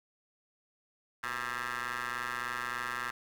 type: ring-modulated tone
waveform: 15% pulse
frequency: 123.47 Hz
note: B2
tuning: in tune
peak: -25 dBFS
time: 1.23-3.11 s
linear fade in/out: 5 ms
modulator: 1470 Hz
effects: none